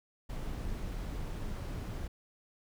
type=noise; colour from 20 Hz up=brown; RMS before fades=-38 dBFS; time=0.29-2.08 s; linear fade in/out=10 ms; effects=none